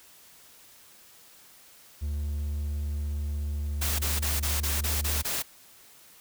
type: tone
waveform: triangle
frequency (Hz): 73.6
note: D2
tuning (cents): +4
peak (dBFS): -26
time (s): 2.01-5.23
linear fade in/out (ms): 20
type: noise bursts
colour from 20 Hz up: white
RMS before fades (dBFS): -30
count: 8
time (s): 3.81-5.425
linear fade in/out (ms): 10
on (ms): 180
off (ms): 25
effects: white hiss -54 dBFS RMS until 6.2 s